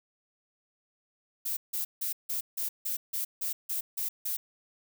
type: noise bursts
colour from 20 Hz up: violet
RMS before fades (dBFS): -32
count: 11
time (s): 1.45-4.37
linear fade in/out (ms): 10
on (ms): 120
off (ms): 160
effects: none